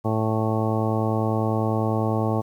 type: harmonic tone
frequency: 110 Hz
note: A2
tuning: in tune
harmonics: 1 / 2 / 3 / 4 / 5 / 6 / 7 / 8 / 10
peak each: -24 / -27 / -29 / -30 / -31 / -32 / -32 / -33 / -34 dBFS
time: 0.04-2.42 s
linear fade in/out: 20 ms
effects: 9-bit